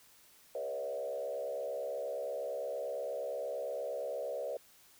sine tone with frequency modulation, 558 Hz, C#5, 11 cents sharp, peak -35 dBFS, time 0.55-4.57 s, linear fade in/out 2 ms, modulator 68.6 Hz, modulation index 1.4, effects white hiss -62 dBFS RMS until 4.99 s

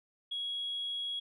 sine tone, 3322 Hz, G#7, in tune, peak -33 dBFS, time 0.31-1.2 s, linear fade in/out 10 ms, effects tanh soft clip ceiling -29 dBFS

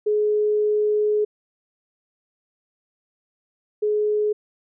sine tone pair in turn, 421.7 / 421.7 Hz, G#4 / G#4, +26 / +26 cents, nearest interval unison, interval 0 cents, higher neither, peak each -17 / -18 dBFS, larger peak first, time 0.06-1.25 / 3.82-4.33 s, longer first, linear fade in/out 10 ms, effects none

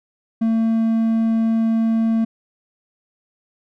triangle tone, 225.3 Hz, A3, 41 cents sharp, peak -13 dBFS, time 0.41-2.25 s, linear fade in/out 10 ms, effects none

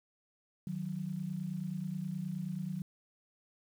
sine tone pair together, 155.57 / 185 Hz, D#3 / F#3, 0 / 0 cents, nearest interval minor third, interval 300 cents, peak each -39 / -37 dBFS, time 0.67-2.82 s, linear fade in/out 2 ms, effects 10-bit

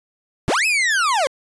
40% pulse linear two-way sweep, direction up then down, 72.8 to 2625 to 502 Hz, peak -15 dBFS, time 0.48-1.27 s, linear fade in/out 0 ms, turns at 0.66 s, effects resampled to 22050 Hz

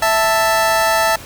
25% pulse tone pair together, 659.3 / 882.5 Hz, E5 / A5, 0 / +5 cents, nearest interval perfect fourth, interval 505 cents, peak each -12 dBFS, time 0.02-1.16 s, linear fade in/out 5 ms, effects pink hiss -35 dBFS RMS until 1.25 s

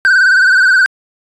triangle tone with vibrato, 1520 Hz, F#6, 46 cents sharp, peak -4 dBFS, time 0.05-0.86 s, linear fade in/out 0 ms, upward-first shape sine, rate 19 Hz, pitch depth 73 cents each way, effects resampled to 22050 Hz

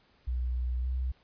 sine tone with pitch glide, 61.74 to 63.77 Hz, B1 to C2, 0 to -44 cents, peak -28 dBFS, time 0.27-1.12 s, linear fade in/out 10 ms, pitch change +56 cents, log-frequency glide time 0.81-0.87 s, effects pink hiss -65 dBFS RMS until 1.23 s + resampled to 11025 Hz

